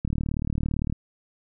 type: click train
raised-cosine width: 5 ms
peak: -14 dBFS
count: 34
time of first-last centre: 0.05-0.925 s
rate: 37.7 Hz
effects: none